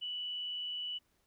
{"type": "tone with amplitude modulation", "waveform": "sine", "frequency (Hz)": 2960, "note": "F#7", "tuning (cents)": 0, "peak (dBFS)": -35, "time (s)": [0.01, 0.99], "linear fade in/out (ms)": 20, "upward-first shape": "sine", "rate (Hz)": 159, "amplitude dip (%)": 30, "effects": ["pink hiss -75 dBFS RMS until 1.26 s"]}